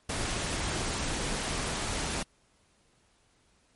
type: noise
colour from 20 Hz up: pink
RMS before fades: -32 dBFS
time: 0.09-2.23 s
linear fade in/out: 5 ms
effects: pink hiss -67 dBFS RMS until 3.75 s + MP3 48 kbps